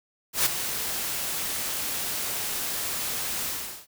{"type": "noise with ADSR envelope", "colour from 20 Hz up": "white", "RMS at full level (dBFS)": -20, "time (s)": [0.33, 3.87], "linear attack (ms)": 130, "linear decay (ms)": 8, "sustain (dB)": -10, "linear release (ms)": 400, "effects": []}